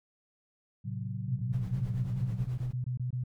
sine chord, F# diminished, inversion first, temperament just, 111 / 133.2 / 185 Hz, A2 / C3 / F#3, +16 / +31 / 0 cents, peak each -36 / -38 / -40 dBFS, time 0.84-2.45 s, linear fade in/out 20 ms
sine tone bursts, 125 Hz, B2, 21 cents sharp, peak -30 dBFS, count 15, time 1.28-3.238 s, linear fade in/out 5 ms, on 110 ms, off 22 ms
brown noise with tremolo, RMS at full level -43 dBFS, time 1.52-2.73 s, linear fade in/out 20 ms, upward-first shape sine, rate 9.2 Hz, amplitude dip 60%
effects none

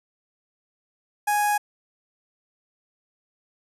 sawtooth tone with notch filter, 830.6 Hz, G#5, in tune, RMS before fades -22 dBFS, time 1.27-1.58 s, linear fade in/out 10 ms, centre 3800 Hz, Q 0.74, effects resampled to 32000 Hz

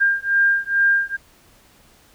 sine beating tone pair, 1600 / 1602.3 Hz, G6 / G6, +35 / +37 cents, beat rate 2.3 Hz, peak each -18 dBFS, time 0-1.17 s, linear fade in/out 20 ms, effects pink hiss -53 dBFS RMS until 2.14 s

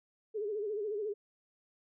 sine tone with vibrato, 419.1 Hz, G#4, 16 cents sharp, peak -33 dBFS, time 0.34-1.14 s, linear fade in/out 20 ms, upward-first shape sine, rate 14 Hz, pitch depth 88 cents each way, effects none

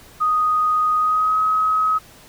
sine tone with pitch glide, 1244.5 to 1272.1 Hz, D#6 to D#6, 0 to +38 cents, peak -15 dBFS, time 0.2-1.99 s, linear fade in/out 20 ms, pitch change +38 cents, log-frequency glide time 0.98-1.38 s, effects pink hiss -46 dBFS RMS until 2.28 s

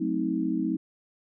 sine chord, F# diminished seventh, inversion none, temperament equal with one note detuned, 185 / 220 / 261.6 / 317.1 Hz, F#3 / A3 / C4 / Eb4, 0 / 0 / 0 / +33 cents, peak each -32 / -32 / -30 / -28 dBFS, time 0-0.77 s, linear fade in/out 10 ms, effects none

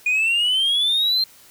sine exponential sweep, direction up, 2441 to 4186 Hz, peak -14 dBFS, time 0.06-1.24 s, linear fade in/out 5 ms, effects tanh soft clip ceiling -15 dBFS + white hiss -49 dBFS RMS until 1.5 s

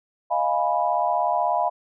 sine chord, F half-diminished seventh, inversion third, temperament equal with one note detuned, 622.3 / 698.5 / 830.6 / 984.3 Hz, Eb5 / F5 / Ab5 / Cb6, 0 / 0 / 0 / -6 cents, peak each -27 / -23 / -26 / -25 dBFS, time 0.3-1.7 s, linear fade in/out 20 ms, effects none

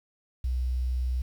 sine tone with quantisation, 62.5 Hz, B1, 21 cents sharp, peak -25 dBFS, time 0.44-1.22 s, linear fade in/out 5 ms, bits 9, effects none

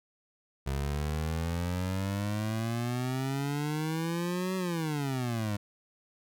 25% pulse exponential two-way sweep, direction up then down, 67.5 to 188.9 to 100.7 Hz, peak -26 dBFS, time 0.66-5.57 s, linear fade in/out 10 ms, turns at 4.56 s, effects none

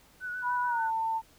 sine tone with vibrato, 1480 Hz, F#6, in tune, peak -33 dBFS, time 0.2-0.91 s, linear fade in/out 50 ms, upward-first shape sine, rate 6.8 Hz, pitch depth 28 cents each way
sine tone with pitch glide, 983 to 896.2 Hz, B5 to A5, -8 to +32 cents, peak -27 dBFS, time 0.42-1.22 s, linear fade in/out 50 ms, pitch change -160 cents, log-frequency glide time 0.66-0.83 s
effects pink hiss -60 dBFS RMS until 1.38 s

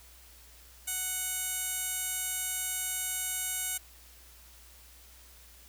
15% pulse tone with band-pass filter, 740 Hz, F#5, in tune, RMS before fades -34 dBFS, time 0.87-3.78 s, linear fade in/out 10 ms, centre 10000 Hz, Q 2.2, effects added 60 Hz sine -56 dBFS peak until 5.68 s + white hiss -56 dBFS RMS until 5.68 s

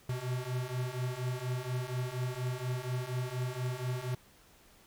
square beating tone pair, 123.47 / 127.67 Hz, B2 / C3, 0 / -42 cents, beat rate 4.2 Hz, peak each -38 / -36 dBFS, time 0.09-4.15 s, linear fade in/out 5 ms, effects pink hiss -61 dBFS RMS until 4.86 s

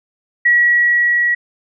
sine tone with level ramp, 1922 Hz, B6, 48 cents flat, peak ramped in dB -8 to -12 dBFS, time 0.45-1.35 s, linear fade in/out 10 ms, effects none

